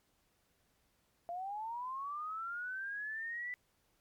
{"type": "linear sweep", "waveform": "sine", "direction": "up", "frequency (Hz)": [679, 1992], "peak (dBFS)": -38, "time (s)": [1.29, 3.54], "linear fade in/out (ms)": 0, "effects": ["pink hiss -75 dBFS RMS until 4 s", "MP3 96 kbps"]}